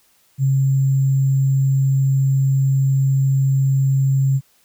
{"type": "tone with sample-and-hold", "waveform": "sine", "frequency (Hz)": 135.6, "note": "C#3", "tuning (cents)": -38, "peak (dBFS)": -13, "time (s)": [0.38, 4.41], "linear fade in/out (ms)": 50, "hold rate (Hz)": 7350, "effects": ["white hiss -58 dBFS RMS until 4.64 s"]}